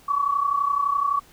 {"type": "tone pair together", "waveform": "sine", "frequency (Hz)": [1108.7, 1140.5], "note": ["C#6", "C#6"], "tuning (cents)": [0, 49], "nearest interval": "unison", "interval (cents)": 49, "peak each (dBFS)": [-25, -21], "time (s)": [0.08, 1.2], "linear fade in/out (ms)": 10, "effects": ["pink hiss -53 dBFS RMS until 1.32 s"]}